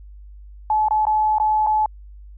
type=tone with dropouts; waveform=sine; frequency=859 Hz; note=A5; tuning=42 cents flat; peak=-15 dBFS; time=0.7-1.86 s; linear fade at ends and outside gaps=2 ms; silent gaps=0.885-0.908 / 1.053-1.068 / 1.384-1.399 / 1.665-1.67 s; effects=added 50 Hz sine -38 dBFS peak until 2.37 s